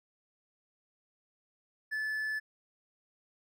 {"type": "tone", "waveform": "triangle", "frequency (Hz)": 1736, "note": "A6", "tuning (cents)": -24, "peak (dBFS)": -30, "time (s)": [1.91, 2.4], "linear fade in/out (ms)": 20, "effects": []}